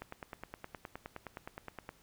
click train, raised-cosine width 0.5 ms, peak -27 dBFS, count 19, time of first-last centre 0.02-1.891 s, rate 9.62 Hz, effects pink hiss -65 dBFS RMS until 2.02 s

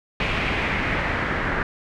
pink noise with low-pass filter sweep, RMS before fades -24 dBFS, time 0.2-1.63 s, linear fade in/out 2 ms, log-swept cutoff 2600 to 1700 Hz, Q 2.6, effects none

